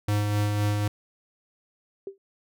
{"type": "tone with tremolo", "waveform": "square", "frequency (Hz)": 103.83, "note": "G#2", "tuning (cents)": 0, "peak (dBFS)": -22, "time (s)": [0.08, 0.88], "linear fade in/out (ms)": 5, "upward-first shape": "sine", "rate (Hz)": 3.9, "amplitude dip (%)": 30}
{"type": "tone with exponential decay", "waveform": "sine", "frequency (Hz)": 392, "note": "G4", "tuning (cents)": 0, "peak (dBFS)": -28, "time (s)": [2.07, 2.18], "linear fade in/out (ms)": 2, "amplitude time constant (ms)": 23}
{"effects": []}